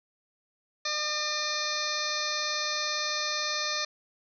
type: harmonic tone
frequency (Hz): 603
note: D5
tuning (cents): +46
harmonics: 1 / 2 / 3 / 4 / 6 / 7 / 8 / 9 / 10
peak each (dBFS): -39 / -36 / -36 / -38 / -37 / -34 / -38 / -39 / -38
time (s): 0.85-3.85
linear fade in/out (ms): 5
effects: none